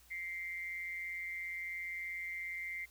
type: tone with amplitude modulation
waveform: sine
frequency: 2093 Hz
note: C7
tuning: in tune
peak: -36 dBFS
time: 0.1-2.86 s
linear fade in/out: 20 ms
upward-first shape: sine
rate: 177 Hz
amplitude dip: 60%
effects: added 60 Hz sine -65 dBFS peak until 2.9 s + white hiss -64 dBFS RMS until 2.9 s